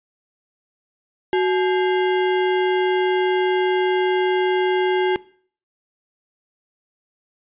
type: tone with sample-and-hold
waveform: sine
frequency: 370 Hz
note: F#4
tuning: in tune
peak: -15 dBFS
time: 1.33-5.16 s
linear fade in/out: 0 ms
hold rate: 1225 Hz
effects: noise-tail reverb RT60 0.5 s tail -21 dB re dry + resampled to 8000 Hz